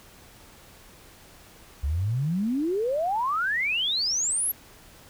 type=exponential sweep; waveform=sine; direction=up; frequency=65.9 to 11910 Hz; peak=-23 dBFS; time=1.83-4.52 s; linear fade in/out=10 ms; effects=pink hiss -51 dBFS RMS until 5.09 s